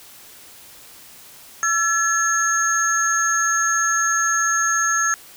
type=tone cluster; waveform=sine; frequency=1341 / 1707 / 6490 Hz; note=E6 / G#6 / G#8; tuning=+29 / +47 / -41 cents; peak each=-21 dBFS; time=1.63-5.14 s; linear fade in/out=0 ms; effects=white hiss -44 dBFS RMS until 5.36 s